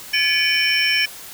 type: tone cluster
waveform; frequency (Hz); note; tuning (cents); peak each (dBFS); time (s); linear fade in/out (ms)
sine; 1716 / 2272 / 2431 / 3029 / 5420; A6 / C#7 / D#7 / F#7 / E8; -44 / +42 / -41 / +40 / +47; -22; 0.13-1.06; 10
effects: white hiss -37 dBFS RMS until 1.33 s